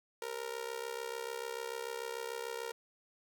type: tone with amplitude modulation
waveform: sawtooth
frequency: 466.2 Hz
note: A#4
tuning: in tune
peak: -31 dBFS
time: 0.22-2.72 s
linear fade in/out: 2 ms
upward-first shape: sine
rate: 66.8 Hz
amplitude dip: 85%
effects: none